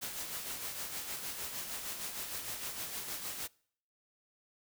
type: noise with tremolo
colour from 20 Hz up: white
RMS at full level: -39 dBFS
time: 0.01-3.48 s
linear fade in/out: 20 ms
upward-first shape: sine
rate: 6.5 Hz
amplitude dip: 45%
effects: noise-tail reverb RT60 0.6 s tail -25 dB re dry